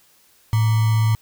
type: tone with sample-and-hold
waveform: sine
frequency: 110.5 Hz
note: A2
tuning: 8 cents sharp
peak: -14 dBFS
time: 0.53-1.15 s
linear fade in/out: 0 ms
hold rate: 1050 Hz
effects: white hiss -56 dBFS RMS until 1.21 s